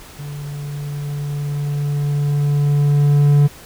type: tone with level ramp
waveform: triangle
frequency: 144.7 Hz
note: D3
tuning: 25 cents flat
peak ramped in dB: -25 to -6 dBFS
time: 0.18-3.48 s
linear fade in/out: 20 ms
effects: pink hiss -40 dBFS RMS until 3.65 s